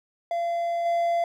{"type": "tone with level steps", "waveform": "triangle", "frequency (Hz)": 684, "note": "F5", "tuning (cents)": -36, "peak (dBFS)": [-22, -19], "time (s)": [0.31, 1.24], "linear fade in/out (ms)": 2, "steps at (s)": 0.85, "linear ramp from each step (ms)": 10, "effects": []}